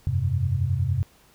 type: chord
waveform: sine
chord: F suspended second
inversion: none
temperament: equal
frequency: 87.31 / 98 / 130.81 Hz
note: F2 / G2 / C3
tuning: 0 / 0 / 0 cents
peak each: -26 / -25 / -25 dBFS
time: 0.07-1.03 s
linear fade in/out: 0 ms
effects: pink hiss -57 dBFS RMS until 1.34 s